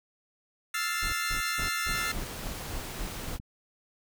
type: chord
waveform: sawtooth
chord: F major seventh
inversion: third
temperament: equal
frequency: 1318.5 / 1396.9 / 1760 / 2093 Hz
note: E6 / F6 / A6 / C7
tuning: 0 / 0 / 0 / 0 cents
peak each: -31 dBFS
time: 0.74-2.12 s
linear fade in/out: 5 ms
type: noise bursts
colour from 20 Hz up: brown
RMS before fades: -35 dBFS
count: 9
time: 1.02-3.37 s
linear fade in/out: 10 ms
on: 110 ms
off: 170 ms
type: noise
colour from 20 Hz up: pink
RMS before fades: -39 dBFS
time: 1.92-3.39 s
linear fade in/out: 50 ms
type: click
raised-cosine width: 5 ms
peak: -30 dBFS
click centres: 3.399 s
effects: none